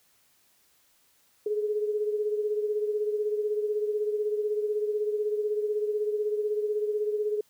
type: beating tone pair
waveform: sine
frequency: 420 / 436 Hz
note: G#4 / A4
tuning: +19 / -16 cents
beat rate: 16 Hz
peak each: -26 / -34 dBFS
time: 1.46-7.41 s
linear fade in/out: 5 ms
effects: white hiss -65 dBFS RMS until 7.49 s